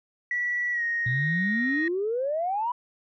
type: tone with pitch glide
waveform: sine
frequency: 1947 to 1867.7 Hz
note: B6 to A#6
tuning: -25 to +3 cents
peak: -24 dBFS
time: 0.31-1.88 s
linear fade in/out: 2 ms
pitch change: -72 cents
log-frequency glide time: 0.72-0.83 s
type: exponential sweep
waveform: sine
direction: up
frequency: 117.9 to 1000 Hz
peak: -24 dBFS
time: 1.06-2.72 s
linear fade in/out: 5 ms
effects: tanh soft clip ceiling -17 dBFS